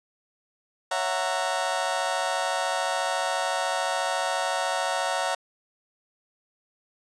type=chord; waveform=30% pulse; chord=F# dominant seventh; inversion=second; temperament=just; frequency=555 / 666 / 740 / 925 Hz; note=C#5 / E5 / F#5 / A#5; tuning=+2 / +18 / 0 / -14 cents; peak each=-29 / -28 / -27 / -28 dBFS; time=0.91-5.35 s; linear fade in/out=5 ms; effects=resampled to 22050 Hz